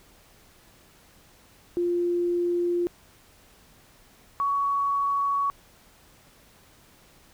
sine tone pair in turn, 349.2 / 1121.8 Hz, F4 / C#6, 0 / +20 cents, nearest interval octave + minor sixth, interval 2020 cents, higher second, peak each -22 dBFS, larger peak neither, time 1.77-2.87 / 4.4-5.5 s, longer neither, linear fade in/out 0 ms, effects pink hiss -56 dBFS RMS until 7.33 s

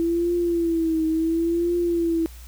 sine tone with vibrato, 332.8 Hz, E4, 17 cents sharp, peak -19 dBFS, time 0-2.26 s, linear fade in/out 0 ms, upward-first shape triangle, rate 0.71 Hz, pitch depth 85 cents each way, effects added 60 Hz sine -39 dBFS peak until 2.47 s + white hiss -49 dBFS RMS until 2.47 s

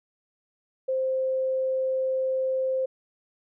sine tone, 523.3 Hz, C5, in tune, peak -23 dBFS, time 0.88-2.86 s, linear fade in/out 10 ms, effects none

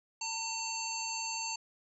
harmonic tone with a mistuned harmonic, 903 Hz, A5, 45 cents sharp, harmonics 1 / 3 / 5 / 7 / 8, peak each -40 / -41 / -40 / -42 / -42 dBFS, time 0.21-1.56 s, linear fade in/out 5 ms, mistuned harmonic 8, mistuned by +31 cents, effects none

